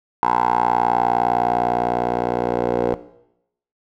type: tone with band-pass filter sweep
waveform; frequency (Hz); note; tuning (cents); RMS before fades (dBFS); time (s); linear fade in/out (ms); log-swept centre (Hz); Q
10% pulse; 59.8; A#1; +45; -19; 0.23-2.94; 0; 940 to 530; 5.7
effects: noise-tail reverb RT60 0.8 s tail -17 dB re dry